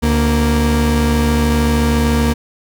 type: tone pair together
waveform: 35% pulse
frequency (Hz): 73.42 / 233.1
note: D2 / A#3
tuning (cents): 0 / 0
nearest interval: octave + minor sixth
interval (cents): 2000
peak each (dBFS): -13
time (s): 0.02-2.34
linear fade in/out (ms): 20
effects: none